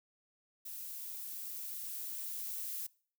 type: noise with level ramp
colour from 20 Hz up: violet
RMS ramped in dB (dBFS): -45 to -40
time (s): 0.65-2.87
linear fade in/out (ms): 10
effects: noise-tail reverb RT60 0.5 s tail -24 dB re dry